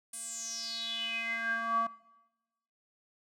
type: tone with band-pass filter sweep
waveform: square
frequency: 229 Hz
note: A#3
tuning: 31 cents flat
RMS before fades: -35 dBFS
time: 0.13-1.87 s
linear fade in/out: 5 ms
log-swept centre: 9600 to 1000 Hz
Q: 8.2
effects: noise-tail reverb RT60 1.0 s tail -19 dB re dry